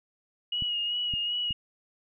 sine tone with vibrato, 2889 Hz, F#7, 42 cents flat, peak -27 dBFS, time 0.52-1.53 s, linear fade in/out 5 ms, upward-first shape sine, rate 2.6 Hz, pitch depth 29 cents each way
clicks, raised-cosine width 5 ms, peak -25 dBFS, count 3, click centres 0.623 / 1.138 / 1.508 s
effects none

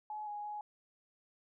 sine tone with pitch steps, 849 / 830 / 837 Hz, G#5 / G#5 / G#5, +38 / -1 / +13 cents, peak -39 dBFS, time 0.1-0.61 s, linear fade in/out 2 ms, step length 170 ms, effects none

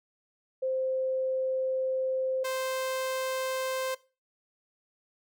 sine / sawtooth tone pair in turn, 522 / 522 Hz, C5 / C5, -4 / -4 cents, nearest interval unison, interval 0 cents, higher neither, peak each -27 / -26 dBFS, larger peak second, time 0.62-2.44 / 2.44-3.95 s, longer first, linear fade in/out 10 ms, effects noise-tail reverb RT60 0.3 s tail -18 dB re dry

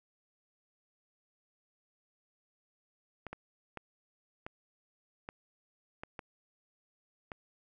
clicks, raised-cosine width 0.5 ms, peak -26 dBFS, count 8, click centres 3.267 / 3.33 / 3.773 / 4.465 / 5.289 / 6.035 / 6.192 / 7.318 s, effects none

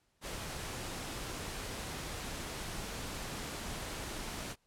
pink noise, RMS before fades -41 dBFS, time 0.21-4.56 s, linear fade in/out 50 ms, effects pink hiss -75 dBFS RMS until 4.66 s + low-pass 11000 Hz 12 dB/octave

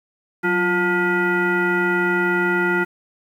sine tone with frequency modulation, 886 Hz, A5, 12 cents sharp, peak -16 dBFS, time 0.43-2.85 s, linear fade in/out 20 ms, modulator 535 Hz, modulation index 1.9, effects 8-bit

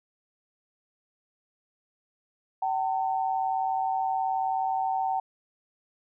sine tone pair together, 764.1 / 903 Hz, G5 / A5, -44 / +45 cents, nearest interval minor third, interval 289 cents, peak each -26 / -30 dBFS, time 2.62-5.2 s, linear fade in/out 5 ms, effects none

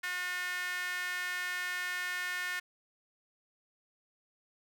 sawtooth tone with high-pass filter, 360 Hz, F#4, 47 cents flat, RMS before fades -36 dBFS, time 0.03-2.6 s, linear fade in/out 10 ms, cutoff 1700 Hz, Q 4.4, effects none

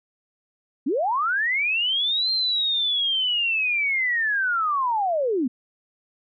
sine linear two-way sweep, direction up then down, 229.4 to 4186 to 229.4 Hz, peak -20 dBFS, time 0.86-5.48 s, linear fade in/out 10 ms, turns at 2.31 s, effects none

